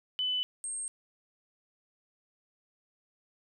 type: tone pair in turn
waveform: sine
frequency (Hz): 3001 / 8488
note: F#7 / C9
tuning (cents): +24 / +24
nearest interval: octave + tritone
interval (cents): 1800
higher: second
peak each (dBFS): -28 / -34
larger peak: first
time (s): 0.19-0.43 / 0.64-0.88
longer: neither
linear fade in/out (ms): 0
effects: none